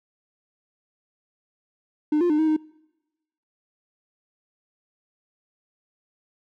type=tone with pitch steps; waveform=triangle; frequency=301.8 / 350.8 / 302.1 / 315.5 / 310 Hz; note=D4 / F4 / D4 / D#4 / D#4; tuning=+47 / +8 / +49 / +24 / -6 cents; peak=-15 dBFS; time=2.12-2.565 s; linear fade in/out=5 ms; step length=89 ms; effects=noise-tail reverb RT60 1.0 s tail -26 dB re dry + tanh soft clip ceiling -11 dBFS